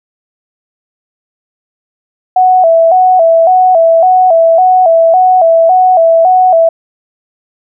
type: tone with vibrato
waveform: sine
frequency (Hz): 698.5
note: F5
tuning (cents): 0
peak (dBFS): -3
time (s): 2.36-6.69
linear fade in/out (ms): 5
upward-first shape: square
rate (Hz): 1.8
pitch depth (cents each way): 100
effects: none